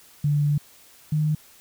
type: tone pair in turn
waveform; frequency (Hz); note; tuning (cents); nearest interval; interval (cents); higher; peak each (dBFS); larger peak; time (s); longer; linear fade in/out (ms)
sine; 146.3 / 152.77; D3 / D#3; -6 / -31; minor second; 75; second; -18 / -19; first; 0.24-0.58 / 1.12-1.35; first; 5
effects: white hiss -52 dBFS RMS until 1.6 s